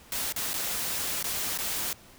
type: noise with dropouts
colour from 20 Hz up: white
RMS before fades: -31 dBFS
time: 0.12-1.93 s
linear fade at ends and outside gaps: 1 ms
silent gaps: 0.324-0.362 / 0.533-0.54 / 1.227-1.242 / 1.576-1.587 s
effects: pink hiss -53 dBFS RMS until 2.18 s